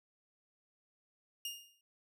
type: tone with exponential decay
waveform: sawtooth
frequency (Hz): 2833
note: F7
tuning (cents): +24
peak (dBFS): -33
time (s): 1.45-1.81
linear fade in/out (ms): 2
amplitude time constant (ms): 78
effects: none